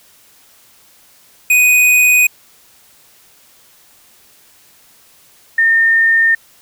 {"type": "tone pair in turn", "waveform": ["square", "sine"], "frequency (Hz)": [2489, 1819], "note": ["D#7", "A#6"], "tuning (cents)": [0, -43], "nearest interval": "perfect fourth", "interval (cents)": 543, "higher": "first", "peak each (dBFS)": -8, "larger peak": "neither", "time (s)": [[1.5, 2.27], [5.58, 6.35]], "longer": "neither", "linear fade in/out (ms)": 5, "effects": ["white hiss -48 dBFS RMS until 6.61 s"]}